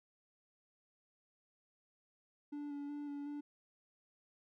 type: tone with vibrato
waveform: triangle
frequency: 288.8 Hz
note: D4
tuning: 29 cents flat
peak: -39 dBFS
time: 2.52-3.41 s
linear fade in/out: 10 ms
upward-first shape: square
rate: 2.7 Hz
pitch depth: 16 cents each way
effects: none